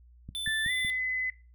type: click train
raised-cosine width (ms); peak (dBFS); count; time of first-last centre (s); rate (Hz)
5; -29; 4; 0.29-0.849; 5.37
type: tone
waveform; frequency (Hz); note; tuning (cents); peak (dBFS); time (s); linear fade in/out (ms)
square; 3520; A7; 0; -32; 0.35-0.9; 0
type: tone with pitch glide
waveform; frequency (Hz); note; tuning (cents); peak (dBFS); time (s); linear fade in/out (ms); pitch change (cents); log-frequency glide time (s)
sine; 1760 to 2022; A6 to B6; 0 to +40; -28; 0.46-1.3; 2; +240; 0.64-0.71
effects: noise-tail reverb RT60 0.3 s tail -17 dB re dry + added 60 Hz sine -53 dBFS peak until 1.54 s